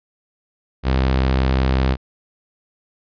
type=tone; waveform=sawtooth; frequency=65.41 Hz; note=C2; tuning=in tune; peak=-11 dBFS; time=0.83-1.97 s; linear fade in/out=50 ms; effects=resampled to 11025 Hz